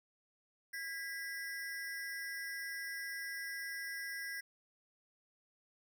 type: ring-modulated tone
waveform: square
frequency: 1804 Hz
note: A6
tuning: 43 cents sharp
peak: -38 dBFS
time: 0.73-4.41 s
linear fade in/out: 10 ms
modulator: 169 Hz
effects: none